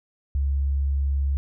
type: tone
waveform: sine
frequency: 69.3 Hz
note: C#2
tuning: in tune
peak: -20 dBFS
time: 0.35-1.37 s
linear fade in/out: 0 ms
effects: none